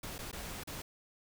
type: noise with dropouts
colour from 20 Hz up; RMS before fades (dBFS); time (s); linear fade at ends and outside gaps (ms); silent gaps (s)
pink; -43; 0.03-0.82; 5; 0.182-0.188 / 0.315-0.328 / 0.636-0.673
effects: none